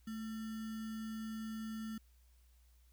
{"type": "tone with sample-and-hold", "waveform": "sine", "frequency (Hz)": 220, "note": "A3", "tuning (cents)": 0, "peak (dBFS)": -40, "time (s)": [0.07, 1.98], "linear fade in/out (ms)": 5, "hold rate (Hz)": 1575, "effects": ["added 60 Hz sine -63 dBFS peak until 2.92 s", "white hiss -75 dBFS RMS until 2.92 s"]}